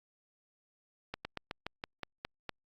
slowing click train, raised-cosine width 0.3 ms, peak -21 dBFS, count 9, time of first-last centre 1.14-2.493 s, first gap 110 ms, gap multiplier 1.12, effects Opus 48 kbps

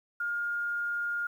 sine tone, 1416 Hz, F6, 23 cents sharp, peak -29 dBFS, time 0.2-1.27 s, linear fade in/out 5 ms, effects 10-bit

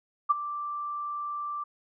sine tone with ADSR envelope, 1174.7 Hz, D6, in tune, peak -16 dBFS, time 0.29-1.64 s, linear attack 18 ms, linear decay 20 ms, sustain -15 dB, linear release 10 ms, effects none

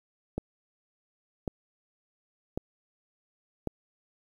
click train, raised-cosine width 2 ms, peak -17 dBFS, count 4, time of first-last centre 0.38-3.673 s, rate 0.911 Hz, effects 9-bit

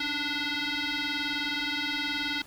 sine tone with frequency modulation, 887 Hz, A5, 14 cents sharp, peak -27 dBFS, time 0-2.42 s, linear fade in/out 5 ms, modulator 585 Hz, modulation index 6.2, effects tanh soft clip ceiling -23 dBFS + pink hiss -52 dBFS RMS until 2.46 s

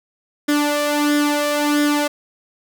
sawtooth tone with flanger, 293.7 Hz, D4, in tune, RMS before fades -18 dBFS, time 0.48-2.08 s, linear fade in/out 10 ms, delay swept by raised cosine 0.57 to 1.67 ms, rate 1.5 Hz, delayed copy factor +0.65, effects none

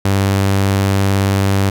sawtooth tone with vibrato, 98 Hz, G2, in tune, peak -8 dBFS, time 0.05-1.7 s, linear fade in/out 5 ms, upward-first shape sine, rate 19 Hz, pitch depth 12 cents each way, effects none

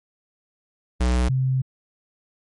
square / sine tone pair in turn, 61.74 / 130.82 Hz, B1 / C3, 0 / 0 cents, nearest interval octave + minor second, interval 1300 cents, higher second, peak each -18 dBFS, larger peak neither, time 1-1.29 / 1.29-1.62 s, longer second, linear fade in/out 10 ms, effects MP3 48 kbps

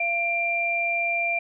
sine tone pair together, 683.6 / 2375 Hz, F5 / D7, -37 / +19 cents, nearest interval octave + minor seventh, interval 2156 cents, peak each -28 / -23 dBFS, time 0-1.39 s, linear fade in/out 5 ms, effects none

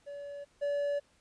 triangle tone pair in turn, 571 / 573.8 Hz, D5 / D5, -49 / -40 cents, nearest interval unison, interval 9 cents, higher second, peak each -38 / -27 dBFS, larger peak second, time 0.06-0.45 / 0.61-1 s, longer neither, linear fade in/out 20 ms, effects pink hiss -68 dBFS RMS until 1.2 s + resampled to 22050 Hz

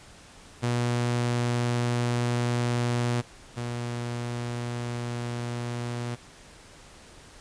sawtooth tone pair in turn, 120.7 / 120.05 Hz, B2 / B2, -39 / -49 cents, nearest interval unison, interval 10 cents, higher first, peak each -20 / -26 dBFS, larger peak first, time 0.62-3.22 / 3.56-6.16 s, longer neither, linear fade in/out 20 ms, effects pink hiss -50 dBFS RMS until 7.4 s + resampled to 22050 Hz

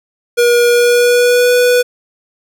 square tone with pitch glide, 479 to 491.9 Hz, A#4 to B4, +47 to -7 cents, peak -8 dBFS, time 0.37-1.83 s, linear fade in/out 20 ms, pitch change +46 cents, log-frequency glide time 0.68-1.52 s, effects none

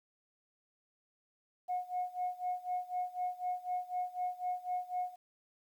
sine tone with tremolo, 725 Hz, F#5, 35 cents flat, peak -30 dBFS, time 1.68-5.16 s, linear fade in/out 20 ms, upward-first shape sine, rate 4 Hz, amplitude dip 90%, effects tanh soft clip ceiling -28 dBFS + 11-bit

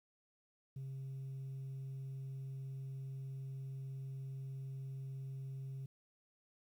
sine tone, 134.4 Hz, C3, 47 cents sharp, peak -40 dBFS, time 0.76-5.86 s, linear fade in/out 5 ms, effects tanh soft clip ceiling -41 dBFS + 12-bit

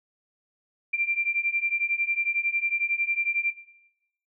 sine beating tone pair, 2360 / 2371 Hz, D7 / D7, +8 / +16 cents, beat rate 11 Hz, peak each -28 / -24 dBFS, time 0.93-3.51 s, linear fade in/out 10 ms, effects noise-tail reverb RT60 0.9 s tail -17 dB re dry

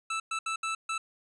25% pulse tone bursts at uneven times, 1318.5 Hz, E6, in tune, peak -26 dBFS, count 5, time 0.1-0.2 / 0.31-0.39 / 0.46-0.56 / 0.63-0.75 / 0.89-0.98 s, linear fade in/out 5 ms, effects resampled to 22050 Hz + 11-bit

